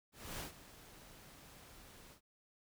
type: noise with ADSR envelope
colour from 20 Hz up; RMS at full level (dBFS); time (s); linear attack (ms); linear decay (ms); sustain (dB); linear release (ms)
pink; -43; 0.12-2.21; 280; 120; -15; 96
effects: none